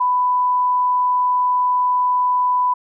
sine tone, 995 Hz, B5, 13 cents sharp, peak -14 dBFS, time 0-2.74 s, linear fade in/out 10 ms, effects none

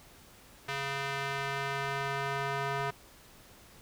square tone with band-pass filter sweep, 138.59 Hz, C#3, in tune, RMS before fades -34 dBFS, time 0.68-2.91 s, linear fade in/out 10 ms, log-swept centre 2100 to 1200 Hz, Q 0.94, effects pink hiss -56 dBFS RMS until 3.81 s

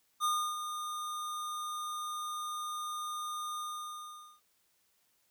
square tone with ADSR envelope, 1219 Hz, D#6, 36 cents flat, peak -28 dBFS, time 0.2-4.41 s, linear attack 42 ms, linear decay 310 ms, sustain -9 dB, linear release 830 ms, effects white hiss -73 dBFS RMS until 5.3 s

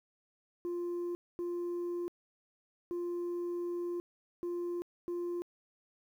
sine tone bursts at uneven times, 349.1 Hz, F4, 1 cent flat, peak -31 dBFS, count 5, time 0.65-1.15 / 1.39-2.08 / 2.91-4 / 4.43-4.82 / 5.08-5.42 s, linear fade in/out 0 ms, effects tanh soft clip ceiling -33 dBFS + 11-bit

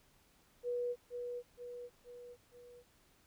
sine tone with echo, 486.5 Hz, B4, 26 cents flat, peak -34 dBFS, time 0.63-0.96 s, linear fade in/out 50 ms, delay 470 ms, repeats 4, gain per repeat -5 dB, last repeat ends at 2.84 s, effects pink hiss -69 dBFS RMS until 3.26 s

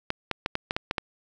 clicks, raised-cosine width 0.3 ms, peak -10 dBFS, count 8, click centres 0.104 / 0.313 / 0.461 / 0.554 / 0.709 / 0.765 / 0.911 / 0.982 s, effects none

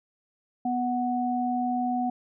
sine tone pair together, 246.9 / 739.9 Hz, B3 / F#5, 0 / 0 cents, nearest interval octave + perfect fifth, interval 1900 cents, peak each -27 dBFS, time 0.65-2.1 s, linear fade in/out 5 ms, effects none

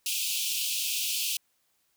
pink high-pass noise, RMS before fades -30 dBFS, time 0.06-1.37 s, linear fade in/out 2 ms, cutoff 2500 Hz, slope 96 dB/octave, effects white hiss -72 dBFS RMS until 1.96 s

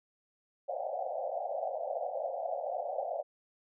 white band-pass noise, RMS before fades -36 dBFS, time 0.68-3.23 s, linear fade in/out 20 ms, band 520 to 770 Hz, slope 96 dB/octave, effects none

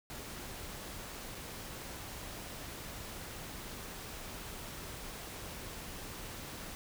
pink noise with dropouts, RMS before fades -45 dBFS, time 0.1-6.75 s, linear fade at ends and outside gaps 0 ms, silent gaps 1.348-1.352 s, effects none

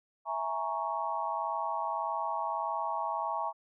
sine chord, A# half-diminished seventh, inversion second, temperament equal, 659.3 / 830.6 / 932.3 / 1108.7 Hz, E5 / G#5 / A#5 / C#6, 0 / 0 / 0 / 0 cents, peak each -38 / -36 / -35 / -36 dBFS, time 0.25-3.53 s, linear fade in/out 50 ms, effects none

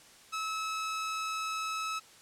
sawtooth tone, 1296 Hz, E6, 30 cents flat, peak -29 dBFS, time 0.32-2 s, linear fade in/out 20 ms, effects white hiss -56 dBFS RMS until 2.21 s + low-pass 9000 Hz 12 dB/octave

